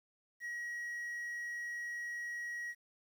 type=tone with quantisation; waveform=triangle; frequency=1905 Hz; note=A#6; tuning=37 cents sharp; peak=-37 dBFS; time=0.4-2.75 s; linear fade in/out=50 ms; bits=11; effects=none